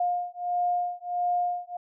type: beating tone pair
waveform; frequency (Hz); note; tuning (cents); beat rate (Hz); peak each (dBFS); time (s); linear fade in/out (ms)
sine; 709 / 710.5; F5 / F5; +26 / +30; 1.5; -28; 0-1.77; 5
effects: none